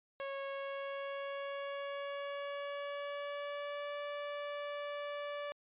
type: tone with pitch glide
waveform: sawtooth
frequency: 550 to 580 Hz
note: C#5 to D5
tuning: -14 to -22 cents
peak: -35 dBFS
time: 0.2-5.52 s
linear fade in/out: 0 ms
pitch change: +92 cents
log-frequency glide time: 0.48-4 s
effects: resampled to 8000 Hz